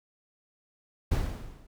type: noise with level ramp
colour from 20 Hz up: brown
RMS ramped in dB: -24 to -54 dBFS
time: 1.11-1.67 s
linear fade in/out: 10 ms
effects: none